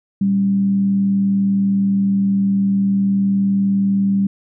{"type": "tone with frequency modulation", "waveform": "sine", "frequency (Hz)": 196.9, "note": "G3", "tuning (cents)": 8, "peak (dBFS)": -13, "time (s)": [0.21, 4.27], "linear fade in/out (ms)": 5, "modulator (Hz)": 80.4, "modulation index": 0.22, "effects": []}